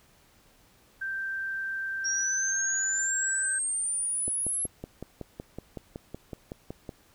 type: tone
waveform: sine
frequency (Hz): 1568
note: G6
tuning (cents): 0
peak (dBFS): -30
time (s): 1.01-3.59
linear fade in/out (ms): 10
type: exponential sweep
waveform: sine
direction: up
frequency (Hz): 5588 to 11175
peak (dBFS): -27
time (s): 2.04-4.67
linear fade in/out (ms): 20
type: click train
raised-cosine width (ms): 2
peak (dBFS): -23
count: 15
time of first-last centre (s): 4.28-6.892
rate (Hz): 5.36
effects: pink hiss -61 dBFS RMS until 7.14 s